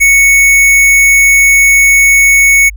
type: tone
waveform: square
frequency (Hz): 2217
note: C#7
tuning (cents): 0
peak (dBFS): -4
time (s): 0-2.7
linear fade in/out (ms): 20
effects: added 50 Hz sine -23 dBFS peak until 2.76 s